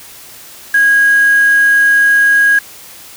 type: tone with quantisation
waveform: sine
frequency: 1644 Hz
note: G#6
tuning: 18 cents flat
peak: -6 dBFS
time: 0.74-2.59 s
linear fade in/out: 5 ms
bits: 4
effects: white hiss -35 dBFS RMS until 3.16 s